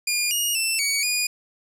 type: tone with pitch steps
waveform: 15% pulse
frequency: 2419 / 2867 / 2672 / 2253 / 2450 Hz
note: D#7 / F7 / E7 / C#7 / D#7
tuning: -49 / +45 / +23 / +28 / -27 cents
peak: -14 dBFS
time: 0.07-1.27 s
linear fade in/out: 5 ms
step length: 240 ms
effects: none